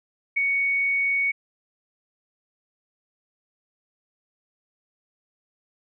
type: tone with ADSR envelope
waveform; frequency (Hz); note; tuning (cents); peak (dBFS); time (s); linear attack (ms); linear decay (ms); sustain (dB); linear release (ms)
sine; 2229; C#7; +9; -17; 0.36-1.32; 15; 4; -3; 15
effects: none